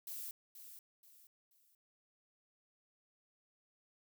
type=noise with echo; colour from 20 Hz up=violet; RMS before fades=-45 dBFS; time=0.07-0.31 s; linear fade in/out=2 ms; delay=480 ms; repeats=3; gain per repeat=-9 dB; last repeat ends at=1.75 s; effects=none